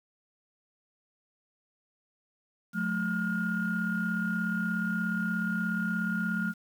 sine tone cluster, 180.7 / 217.5 / 1420 Hz, F#3 / A3 / F6, -41 / -20 / +28 cents, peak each -31 dBFS, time 2.73-6.54 s, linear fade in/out 50 ms, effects tanh soft clip ceiling -20 dBFS + 9-bit

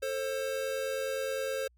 square tone pair together, 443.4 / 533 Hz, A4 / C5, +13 / +32 cents, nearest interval minor third, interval 319 cents, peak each -38 / -33 dBFS, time 0.02-1.68 s, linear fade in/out 10 ms, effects added 60 Hz sine -62 dBFS peak until 1.77 s

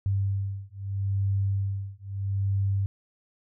sine beating tone pair, 98 / 98.78 Hz, G2 / G2, 0 / +14 cents, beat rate 0.78 Hz, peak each -28 dBFS, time 0.06-2.86 s, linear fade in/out 0 ms, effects none

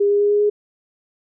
sine tone with pitch steps, 405.3 / 407.9 / 410.5 / 413.1 / 415.7 Hz, G#4 / G#4 / G#4 / G#4 / G#4, -42 / -31 / -20 / -9 / +2 cents, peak -13 dBFS, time 0-0.5 s, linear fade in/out 10 ms, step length 100 ms, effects none

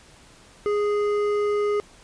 triangle tone with hard clipping, 414.3 Hz, G#4, 4 cents flat, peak -22 dBFS, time 0.66-1.8 s, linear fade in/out 0 ms, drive 13 dB, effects pink hiss -51 dBFS RMS until 2.03 s + resampled to 22050 Hz

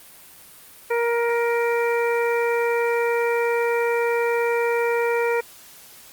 harmonic tone, 470 Hz, A#4, 14 cents sharp, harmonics 1 / 2 / 3 / 4 / 5, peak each -20 / -27 / -31 / -31 / -30 dBFS, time 0.9-5.41 s, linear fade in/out 10 ms, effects white hiss -46 dBFS RMS until 6.12 s + Opus 32 kbps

